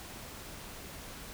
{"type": "silence", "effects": ["pink hiss -46 dBFS RMS until 1.33 s"]}